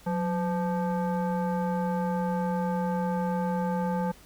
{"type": "tone with frequency modulation", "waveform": "sine", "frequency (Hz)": 181.7, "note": "F#3", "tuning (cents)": -31, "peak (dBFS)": -25, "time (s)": [0.06, 4.12], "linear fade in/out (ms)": 10, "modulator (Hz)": 691, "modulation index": 0.97, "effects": ["added 50 Hz sine -58 dBFS peak until 4.25 s", "pink hiss -54 dBFS RMS until 4.25 s"]}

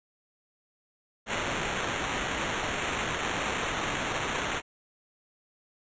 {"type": "noise with sample-and-hold", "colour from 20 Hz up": "white", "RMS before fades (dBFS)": -31, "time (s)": [1.26, 4.62], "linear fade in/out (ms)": 50, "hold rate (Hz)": 4900, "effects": ["resampled to 16000 Hz"]}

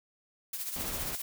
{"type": "noise with tremolo", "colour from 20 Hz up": "blue", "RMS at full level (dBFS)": -35, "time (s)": [0.53, 1.22], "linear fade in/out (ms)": 5, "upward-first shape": "sine", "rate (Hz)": 15, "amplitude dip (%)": 55}
{"type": "noise", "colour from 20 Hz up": "pink", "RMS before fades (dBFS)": -39, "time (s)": [0.76, 1.15], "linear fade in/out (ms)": 0}
{"effects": []}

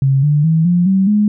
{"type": "tone with pitch steps", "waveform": "sine", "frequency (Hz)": [135.6, 147.87, 161.26, 175.85, 191.77, 209.1], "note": ["C#3", "D3", "E3", "F3", "G3", "G#3"], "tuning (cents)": [-38, 12, -38, 12, -38, 12], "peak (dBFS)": -9, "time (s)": [0.02, 1.28], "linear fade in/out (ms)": 2, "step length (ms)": 210, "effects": []}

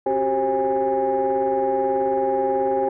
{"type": "tone cluster", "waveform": "sine", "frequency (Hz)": [268.9, 371, 389.4, 534, 816], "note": ["C4", "F#4", "G4", "C5", "G#5"], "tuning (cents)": [47, 5, -12, 35, -31], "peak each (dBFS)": [-30, -31, -22, -22, -22], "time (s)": [0.06, 2.89], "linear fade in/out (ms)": 5, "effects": ["tanh soft clip ceiling -12 dBFS"]}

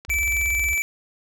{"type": "click train", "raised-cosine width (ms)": 0.2, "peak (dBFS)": -21, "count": 17, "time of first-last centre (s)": [0.05, 0.777], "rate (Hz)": 22}
{"type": "tone with vibrato", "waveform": "sine", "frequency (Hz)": 61.3, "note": "B1", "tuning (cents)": -12, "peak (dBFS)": -28, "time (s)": [0.08, 0.75], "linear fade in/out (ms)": 10, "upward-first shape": "square", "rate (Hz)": 16, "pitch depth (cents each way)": 270}
{"type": "tone", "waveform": "square", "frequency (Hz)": 2317, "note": "D7", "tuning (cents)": -24, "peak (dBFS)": -21, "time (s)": [0.1, 0.82], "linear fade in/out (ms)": 0}
{"effects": []}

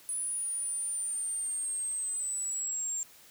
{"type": "linear sweep", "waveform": "sine", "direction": "down", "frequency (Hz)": [9920, 7360], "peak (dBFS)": -31, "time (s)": [0.09, 3.03], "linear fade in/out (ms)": 0, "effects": ["white hiss -56 dBFS RMS until 3.3 s"]}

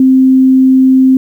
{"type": "tone", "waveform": "sine", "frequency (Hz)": 261.6, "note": "C4", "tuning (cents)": 0, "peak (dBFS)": -3, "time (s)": [0, 1.17], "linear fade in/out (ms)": 2, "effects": ["7-bit"]}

